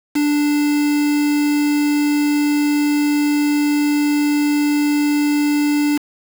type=tone with quantisation; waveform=triangle; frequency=293.7 Hz; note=D4; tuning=in tune; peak=-12 dBFS; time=0.15-5.98 s; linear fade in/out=10 ms; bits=4; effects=none